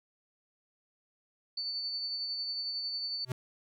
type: tone with tremolo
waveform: sine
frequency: 4500 Hz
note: C#8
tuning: 25 cents sharp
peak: -32 dBFS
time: 1.57-3.25 s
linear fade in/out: 5 ms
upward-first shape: sine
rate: 11 Hz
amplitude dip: 30%
type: tone with exponential growth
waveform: square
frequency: 126.9 Hz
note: B2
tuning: 47 cents sharp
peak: -28 dBFS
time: 3.25-3.32 s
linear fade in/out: 2 ms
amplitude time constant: 15 ms
effects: none